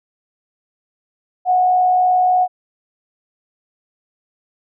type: tone with frequency modulation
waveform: sine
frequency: 732 Hz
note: F#5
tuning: 19 cents flat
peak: -11 dBFS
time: 1.45-2.48 s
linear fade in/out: 50 ms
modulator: 63.3 Hz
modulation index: 0.22
effects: none